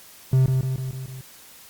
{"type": "tone with echo", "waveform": "triangle", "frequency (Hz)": 130.81, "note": "C3", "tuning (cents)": 0, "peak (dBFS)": -12, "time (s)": [0.33, 0.46], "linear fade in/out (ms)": 2, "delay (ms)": 150, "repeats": 5, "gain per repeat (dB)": -4, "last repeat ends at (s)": 1.21, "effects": ["white hiss -47 dBFS RMS until 1.69 s", "Opus 48 kbps"]}